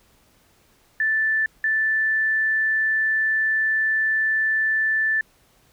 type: tone bursts at uneven times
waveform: sine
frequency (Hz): 1760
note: A6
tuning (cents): 0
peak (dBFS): -18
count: 2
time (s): 1-1.46 / 1.64-5.21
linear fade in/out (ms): 2
effects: pink hiss -59 dBFS RMS until 5.72 s